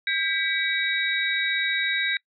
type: tone cluster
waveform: sine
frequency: 1601 / 1978 / 2280 / 3814 Hz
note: G6 / B6 / C#7 / A#7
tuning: +36 / +2 / +48 / +39 cents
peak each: -28 dBFS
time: 0.07-2.17 s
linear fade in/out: 2 ms
effects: noise-tail reverb RT60 0.1 s tail -25 dB re dry